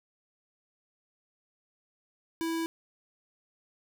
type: tone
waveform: square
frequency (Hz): 328.7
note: E4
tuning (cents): -5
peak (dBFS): -30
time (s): 2.41-2.66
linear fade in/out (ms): 0
effects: none